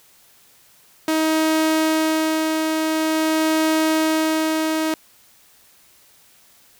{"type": "tone with tremolo", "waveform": "sawtooth", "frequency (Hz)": 316.1, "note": "D#4", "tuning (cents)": 27, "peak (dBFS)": -12, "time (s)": [1.08, 4.94], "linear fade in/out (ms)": 2, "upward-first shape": "sine", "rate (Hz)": 0.47, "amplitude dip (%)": 30, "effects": ["white hiss -53 dBFS RMS until 6.79 s"]}